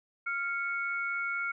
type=tone pair together; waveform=sine; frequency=1392.3 / 2212 Hz; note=F6 / C#7; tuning=-6 / -4 cents; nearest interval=minor sixth; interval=802 cents; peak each=-32 / -34 dBFS; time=0.26-1.52 s; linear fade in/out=10 ms; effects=none